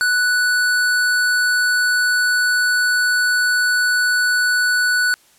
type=tone; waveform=square; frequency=1482 Hz; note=F#6; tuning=2 cents sharp; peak=-15 dBFS; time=0.01-5.14 s; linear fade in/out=0 ms; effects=white hiss -53 dBFS RMS until 5.38 s + low-pass 12000 Hz 12 dB/octave